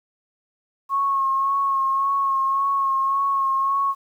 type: tone with vibrato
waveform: sine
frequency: 1091 Hz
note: C#6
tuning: 28 cents flat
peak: -18 dBFS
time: 0.89-3.95 s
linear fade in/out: 50 ms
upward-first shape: sine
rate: 1.8 Hz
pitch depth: 25 cents each way
effects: 9-bit